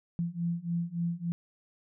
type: beating tone pair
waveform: sine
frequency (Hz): 168.8 / 172.3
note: E3 / F3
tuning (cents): +41 / -23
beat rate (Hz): 3.5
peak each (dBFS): -33 / -32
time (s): 0.19-1.32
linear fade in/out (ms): 0
effects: none